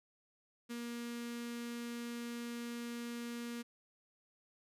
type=tone with notch filter; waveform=sawtooth; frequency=237 Hz; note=A#3; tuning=29 cents sharp; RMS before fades=-43 dBFS; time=0.69-3.63 s; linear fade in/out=20 ms; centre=760 Hz; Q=0.97; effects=resampled to 32000 Hz